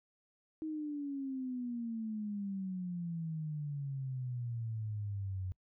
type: exponential sweep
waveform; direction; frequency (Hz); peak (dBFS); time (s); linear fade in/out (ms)
sine; down; 317.4 to 91.4; -36; 0.62-5.52; 0
effects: noise-tail reverb RT60 0.1 s tail -25 dB re dry